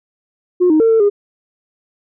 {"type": "tone with pitch steps", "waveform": "sine", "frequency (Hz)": [359.4, 311.4, 453, 449.7, 407.8], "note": ["F4", "D#4", "A#4", "A4", "G#4"], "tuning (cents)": [50, 2, -50, 38, -32], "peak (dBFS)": -7, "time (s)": [0.6, 1.1], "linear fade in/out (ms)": 20, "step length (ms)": 100, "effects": ["tanh soft clip ceiling -5 dBFS"]}